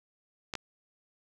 clicks, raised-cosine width 0.2 ms, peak -17 dBFS, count 2, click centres 0.538 / 0.553 s, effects none

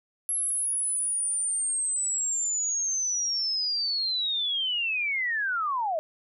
sine linear sweep, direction down, 11175 to 603 Hz, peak -25 dBFS, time 0.29-5.99 s, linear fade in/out 0 ms, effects none

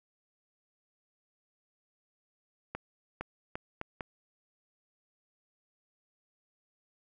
accelerating click train, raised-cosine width 0.5 ms, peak -21 dBFS, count 5, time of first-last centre 2.75-4.008 s, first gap 460 ms, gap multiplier 0.75, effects none

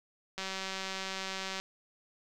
click train, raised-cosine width 0.2 ms, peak -20 dBFS, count 234, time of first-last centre 0.38-1.6 s, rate 191 Hz, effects none

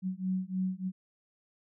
sine beating tone pair, 185 / 188.3 Hz, F#3 / F#3, 0 / +31 cents, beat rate 3.3 Hz, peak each -33 / -33 dBFS, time 0.02-0.92 s, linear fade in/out 50 ms, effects none

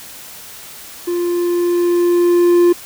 triangle tone with level ramp, 349.2 Hz, F4, in tune, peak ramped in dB -14 to -5 dBFS, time 1.07-2.73 s, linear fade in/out 10 ms, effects white hiss -35 dBFS RMS until 2.85 s

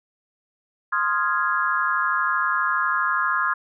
sine chord, F minor seventh, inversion second, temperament equal, 1046.5 / 1244.5 / 1396.9 / 1661.2 Hz, C6 / Eb6 / F6 / Ab6, 0 / 0 / 0 / 0 cents, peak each -25 dBFS, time 0.92-3.54 s, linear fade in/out 10 ms, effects none

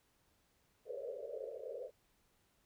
pink band-pass noise, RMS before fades -45 dBFS, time 0.85-1.91 s, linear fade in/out 50 ms, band 420 to 610 Hz, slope 96 dB/octave, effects pink hiss -75 dBFS RMS until 2.65 s

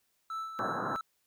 triangle tone with tremolo, 1318.5 Hz, E6, in tune, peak -32 dBFS, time 0.3-1.01 s, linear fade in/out 2 ms, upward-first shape sine, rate 3.3 Hz, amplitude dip 55%
white band-pass noise, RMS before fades -35 dBFS, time 0.59-0.96 s, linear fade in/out 0 ms, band 110 to 1600 Hz, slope 96 dB/octave
effects white hiss -75 dBFS RMS until 1.26 s

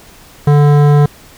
sine tone with hard clipping, 146.1 Hz, D3, 9 cents flat, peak -7 dBFS, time 0.47-1.06 s, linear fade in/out 5 ms, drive 15 dB, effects pink hiss -40 dBFS RMS until 1.37 s

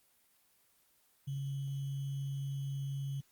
sine tone with sample-and-hold, 138 Hz, C#3, 7 cents flat, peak -35 dBFS, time 1.27-3.21 s, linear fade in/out 10 ms, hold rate 3150 Hz, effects white hiss -70 dBFS RMS until 3.31 s + Opus 24 kbps

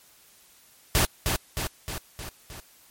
pink noise with echo, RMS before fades -21 dBFS, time 0.95-1.05 s, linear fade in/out 0 ms, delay 310 ms, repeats 5, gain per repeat -4 dB, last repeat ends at 2.6 s, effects white hiss -56 dBFS RMS until 2.9 s + MP3 64 kbps

